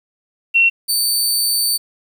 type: tone pair in turn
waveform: sine / 20% pulse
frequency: 2724 / 4563 Hz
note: F7 / C#8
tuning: -44 / +49 cents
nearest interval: major sixth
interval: 893 cents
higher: second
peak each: -9 dBFS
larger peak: neither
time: 0.54-0.7 / 0.88-1.78 s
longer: second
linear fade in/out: 20 ms
effects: 8-bit